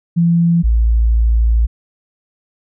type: tone pair in turn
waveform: sine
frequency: 169.6 / 56.6 Hz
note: E3 / A1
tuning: +50 / +50 cents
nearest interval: octave + perfect fifth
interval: 1900 cents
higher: first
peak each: -9 dBFS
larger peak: neither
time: 0.16-0.63 / 0.63-1.67 s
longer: second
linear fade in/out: 20 ms
effects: none